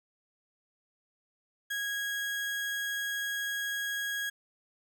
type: tone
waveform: 35% pulse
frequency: 1648 Hz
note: G#6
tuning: 14 cents flat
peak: -30 dBFS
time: 1.7-4.3 s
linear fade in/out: 10 ms
effects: none